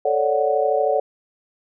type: chord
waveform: sine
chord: D major seventh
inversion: second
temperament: equal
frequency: 440 / 554.4 / 587.3 / 740 Hz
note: A4 / C#5 / D5 / F#5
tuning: 0 / 0 / 0 / 0 cents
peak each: -22 dBFS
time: 0.05-1 s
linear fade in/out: 5 ms
effects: none